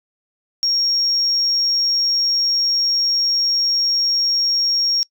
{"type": "tone", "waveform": "sine", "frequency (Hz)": 5570, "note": "F8", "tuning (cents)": -5, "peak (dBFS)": -14, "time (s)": [0.63, 5.03], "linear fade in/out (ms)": 0, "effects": ["noise-tail reverb RT60 0.1 s tail -26 dB re dry", "tanh soft clip ceiling -10 dBFS"]}